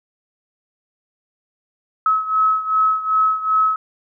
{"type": "beating tone pair", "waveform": "sine", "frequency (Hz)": [1286, 1288.6], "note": ["E6", "E6"], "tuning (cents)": [-43, -40], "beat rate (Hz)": 2.6, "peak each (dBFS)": [-16, -20], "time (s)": [2.06, 3.76], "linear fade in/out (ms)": 2, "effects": []}